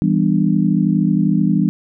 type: chord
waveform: sine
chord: E minor seventh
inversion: none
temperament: just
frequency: 164.81 / 197.78 / 247.2 / 296.7 Hz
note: E3 / G3 / B3 / D4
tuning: 0 / +16 / +2 / +18 cents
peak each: -17 / -16 / -20 / -20 dBFS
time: 0.02-1.69 s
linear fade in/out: 0 ms
effects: none